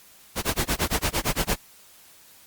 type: noise with tremolo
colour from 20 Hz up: pink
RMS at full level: -22 dBFS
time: 0.35-1.58 s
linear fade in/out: 50 ms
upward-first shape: sine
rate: 8.8 Hz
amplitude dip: 100%
effects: white hiss -52 dBFS RMS until 2.46 s + Opus 48 kbps